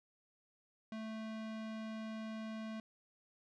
square tone with low-pass filter, 220 Hz, A3, in tune, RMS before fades -44 dBFS, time 0.92-2.8 s, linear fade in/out 2 ms, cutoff 4100 Hz, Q 0.79, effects none

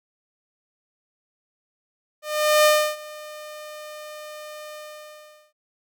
sawtooth tone with ADSR envelope, 606 Hz, D#5, 46 cents flat, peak -9 dBFS, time 2.22-5.53 s, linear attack 430 ms, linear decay 310 ms, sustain -23 dB, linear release 780 ms, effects none

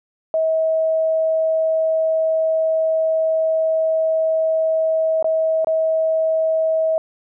sine tone with dropouts, 641 Hz, E5, 49 cents flat, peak -15 dBFS, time 0.34-6.98 s, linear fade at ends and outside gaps 1 ms, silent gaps 5.226-5.244 / 5.646-5.671 s, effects none

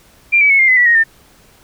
sine tone with pitch steps, 2380 / 2287 / 2198 / 2112 / 2029 / 1950 / 1873.8 / 1800.6 Hz, D7 / D7 / C#7 / C7 / B6 / B6 / A#6 / A6, +22 / -47 / -15 / +16 / +46 / -23 / +8 / +39 cents, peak -7 dBFS, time 0.32-1.04 s, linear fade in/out 20 ms, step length 90 ms, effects pink hiss -48 dBFS RMS until 1.63 s

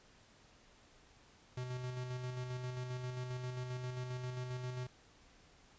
square tone with tremolo, 125.8 Hz, B2, 32 cents sharp, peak -39 dBFS, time 1.57-4.87 s, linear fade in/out 5 ms, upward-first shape square, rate 7.5 Hz, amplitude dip 35%, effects pink hiss -64 dBFS RMS until 5.78 s + resampled to 16000 Hz

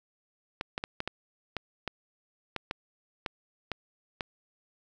clicks, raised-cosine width 0.3 ms, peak -16 dBFS, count 12, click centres 0.611 / 0.779 / 0.839 / 1.004 / 1.076 / 1.567 / 1.877 / 2.563 / 2.711 / 3.262 / 3.717 / 4.208 s, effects none

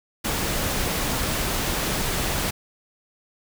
pink noise, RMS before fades -25 dBFS, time 0.24-2.51 s, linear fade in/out 10 ms, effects none

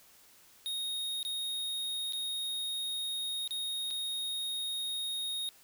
square tone with dropouts, 3729 Hz, A#7, in tune, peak -34 dBFS, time 0.66-5.49 s, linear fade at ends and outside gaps 0 ms, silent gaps 1.229-1.25 / 2.124-2.133 / 3.476-3.508 / 3.905-3.909 s, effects white hiss -60 dBFS RMS until 5.63 s

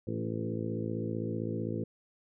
harmonic tone with a mistuned harmonic, 55.6 Hz, A1, 19 cents sharp, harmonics 2 / 3 / 4 / 5 / 6 / 7 / 8 / 9, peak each -37 / -40 / -38 / -42 / -39 / -44 / -42 / -43 dBFS, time 0.07-1.84 s, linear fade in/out 5 ms, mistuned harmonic 6, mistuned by +19 cents, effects none

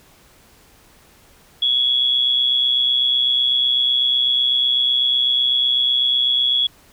sine tone with amplitude modulation, 3362 Hz, G#7, 20 cents sharp, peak -12 dBFS, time 1.62-6.67 s, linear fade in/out 5 ms, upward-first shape sine, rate 128 Hz, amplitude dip 55%, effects pink hiss -51 dBFS RMS until 6.92 s

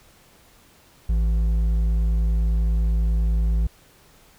triangle tone with hard clipping, 55 Hz, A1, in tune, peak -19 dBFS, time 1.09-3.67 s, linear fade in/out 5 ms, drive 9 dB, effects pink hiss -54 dBFS RMS until 4.38 s

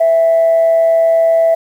sine tone with amplitude modulation, 660 Hz, E5, 2 cents sharp, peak -5 dBFS, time 0-1.55 s, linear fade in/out 10 ms, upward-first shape sine, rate 148 Hz, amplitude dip 30%, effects tanh soft clip ceiling -4 dBFS + 7-bit

